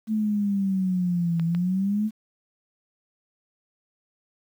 sine exponential two-way sweep, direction down then up, 220 to 164.81 to 220 Hz, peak -21 dBFS, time 0.07-2.11 s, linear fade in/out 50 ms, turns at 1.44 s
clicks, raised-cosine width 0.3 ms, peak -23 dBFS, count 2, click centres 1.397 / 1.549 s
effects 9-bit

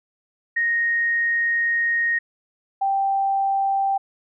sine tone pair in turn, 1864.7 / 784 Hz, A#6 / G5, 0 / 0 cents, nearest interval octave + minor third, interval 1500 cents, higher first, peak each -18 dBFS, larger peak neither, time 0.56-2.19 / 2.81-3.98 s, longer first, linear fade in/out 10 ms, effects none

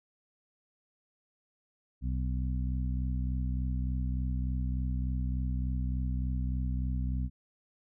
harmonic tone, 63.4 Hz, B1, 46 cents sharp, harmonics 1 / 2 / 3 / 4, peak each -30 / -36 / -40 / -42 dBFS, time 2.01-7.3 s, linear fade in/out 50 ms, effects none

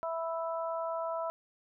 harmonic tone, 329.2 Hz, E4, 2 cents flat, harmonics 2 / 3 / 4, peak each -34 / -38 / -40 dBFS, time 0.03-1.3 s, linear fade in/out 0 ms, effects none

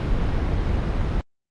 brown noise, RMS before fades -22 dBFS, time 0-1.21 s, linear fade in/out 0 ms, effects low-pass 4000 Hz 12 dB/octave + Opus 32 kbps

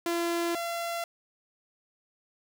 sawtooth tone pair in turn, 340.8 / 681.6 Hz, F4 / F5, -42 / -42 cents, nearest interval octave, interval 1200 cents, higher second, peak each -23 / -27 dBFS, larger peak first, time 0.06-0.55 / 0.55-1.04 s, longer neither, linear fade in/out 2 ms, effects none

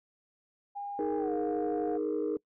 sine tone with pitch glide, 810 to 713.3 Hz, G#5 to F5, -43 to +36 cents, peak -35 dBFS, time 0.75-1.98 s, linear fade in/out 20 ms, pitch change -221 cents, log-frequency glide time 1.18-1.32 s
sine chord, D# suspended fourth, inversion none, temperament just, 311.1 / 414.8 / 466.7 Hz, D#4 / G#4 / A#4, 0 / -2 / +2 cents, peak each -32 dBFS, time 0.99-2.37 s, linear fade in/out 2 ms
effects noise-tail reverb RT60 0.1 s tail -24 dB re dry + tanh soft clip ceiling -23 dBFS

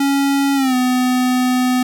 square tone with pitch glide, 278 to 252 Hz, C#4 to B3, +5 to +35 cents, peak -14 dBFS, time 0-1.83 s, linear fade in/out 5 ms, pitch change -170 cents, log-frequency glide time 0.55-0.75 s, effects 9-bit

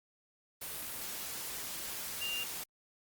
sine tone in noise, 2796 Hz, F7, 1 cent sharp, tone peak -35 dBFS, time 2.21-2.44 s, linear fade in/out 10 ms, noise white, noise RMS -41 dBFS, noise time 0.61-2.64 s, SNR +3 dB, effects Opus 32 kbps

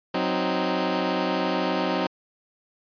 15% pulse chord, C diminished, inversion second, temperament equal, 185 / 261.6 / 311.1 Hz, Gb3 / C4 / Eb4, 0 / 0 / 0 cents, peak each -21 dBFS, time 0.14-2.07 s, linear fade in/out 5 ms, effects resampled to 11025 Hz

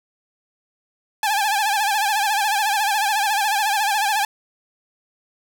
sawtooth tone with vibrato, 830.6 Hz, G#5, in tune, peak -14 dBFS, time 1.23-4.25 s, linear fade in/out 2 ms, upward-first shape sine, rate 14 Hz, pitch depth 100 cents each way, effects none

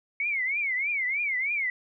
sine tone with vibrato, 2191 Hz, C#7, 21 cents flat, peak -25 dBFS, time 0.2-1.7 s, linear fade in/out 2 ms, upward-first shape triangle, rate 3.2 Hz, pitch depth 200 cents each way, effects none

